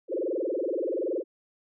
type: tone with frequency modulation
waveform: sine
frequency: 440 Hz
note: A4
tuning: in tune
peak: -26 dBFS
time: 0.08-1.24 s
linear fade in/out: 50 ms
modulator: 21.2 Hz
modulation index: 5.4
effects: none